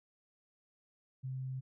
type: tone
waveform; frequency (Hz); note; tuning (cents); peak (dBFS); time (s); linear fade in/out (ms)
sine; 130.81; C3; 0; -37; 1.23-1.61; 20
effects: none